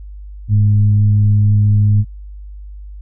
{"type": "tone with frequency modulation", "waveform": "sine", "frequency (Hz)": 103.83, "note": "G#2", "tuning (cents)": 0, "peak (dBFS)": -8, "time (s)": [0.48, 2.05], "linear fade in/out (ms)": 50, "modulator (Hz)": 106, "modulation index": 0.35, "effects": ["added 50 Hz sine -29 dBFS peak until 3.01 s"]}